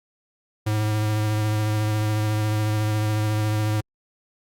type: tone with vibrato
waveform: square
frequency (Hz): 107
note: A2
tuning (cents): -48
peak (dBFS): -21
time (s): 0.66-3.81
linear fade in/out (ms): 10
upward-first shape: triangle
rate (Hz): 14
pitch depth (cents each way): 21
effects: Opus 48 kbps